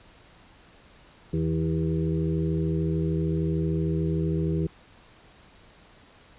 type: harmonic tone with a mistuned harmonic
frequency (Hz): 80.9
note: E2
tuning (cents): -32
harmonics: 1 / 2 / 4 / 5 / 6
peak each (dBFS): -31 / -25 / -31 / -32 / -39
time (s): 1.33-4.67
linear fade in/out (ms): 5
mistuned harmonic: 5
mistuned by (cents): -33
effects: pink hiss -54 dBFS RMS until 6.38 s + resampled to 8000 Hz